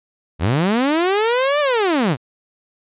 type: linear two-way sweep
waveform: sawtooth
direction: up then down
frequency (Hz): 69.6 to 602 to 111.6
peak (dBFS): -11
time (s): 0.39-2.17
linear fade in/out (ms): 50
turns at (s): 1.6
effects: resampled to 8000 Hz